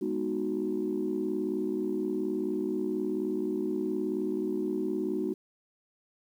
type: chord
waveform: sine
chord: G# minor seventh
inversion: none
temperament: equal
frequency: 207.7 / 246.9 / 311.1 / 370 Hz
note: G#3 / B3 / D#4 / F#4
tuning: 0 / 0 / 0 / 0 cents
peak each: -35 / -36 / -32 / -31 dBFS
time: 0.01-5.34 s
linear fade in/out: 10 ms
effects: tanh soft clip ceiling -20 dBFS + 10-bit